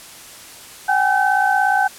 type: tone cluster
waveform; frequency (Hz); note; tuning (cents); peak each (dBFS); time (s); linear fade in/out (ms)
sine; 761 / 818 / 1530; F#5 / G#5 / G6; +48 / -26 / -42; -18; 0.88-1.88; 10
effects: white hiss -39 dBFS RMS until 1.98 s + low-pass 12000 Hz 12 dB/octave